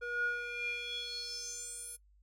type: tone with band-pass filter sweep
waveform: square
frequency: 479.8 Hz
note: A#4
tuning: 50 cents sharp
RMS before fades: -39 dBFS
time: 0.01-1.97 s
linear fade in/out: 20 ms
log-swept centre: 1100 to 11000 Hz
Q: 6.4
effects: noise-tail reverb RT60 0.1 s tail -21 dB re dry + added 50 Hz sine -62 dBFS peak until 2.22 s